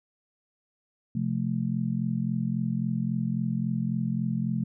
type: chord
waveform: sine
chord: F major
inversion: second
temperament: just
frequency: 130.96 / 174.61 / 218.3 Hz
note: C3 / F3 / A3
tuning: +2 / 0 / -13 cents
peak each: -30 / -30 / -29 dBFS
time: 1.15-4.64 s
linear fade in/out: 5 ms
effects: none